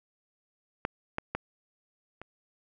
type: clicks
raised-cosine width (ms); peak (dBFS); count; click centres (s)
0.5; -13 / -15 / -15 / -27; 4; 0.851 / 1.184 / 1.35 / 2.216
effects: none